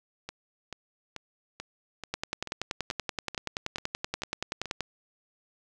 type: two click trains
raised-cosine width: 0.2 ms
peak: -20 / -13 dBFS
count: 11 / 29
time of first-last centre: 0.29-4.657 / 2.14-4.807 s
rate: 2.29 / 10.5 Hz
effects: none